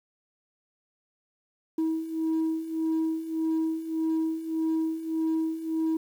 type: beating tone pair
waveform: sine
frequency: 320 / 321.7 Hz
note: D#4 / E4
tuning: +49 / -42 cents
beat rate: 1.7 Hz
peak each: -29 / -25 dBFS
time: 1.78-5.97 s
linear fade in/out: 5 ms
effects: tanh soft clip ceiling -22 dBFS + 9-bit